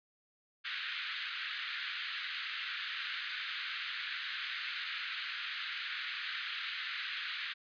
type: band-pass noise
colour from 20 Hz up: pink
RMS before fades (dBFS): -40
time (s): 0.64-7.54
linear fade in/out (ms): 20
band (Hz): 1400 to 4200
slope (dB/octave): 48
effects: resampled to 11025 Hz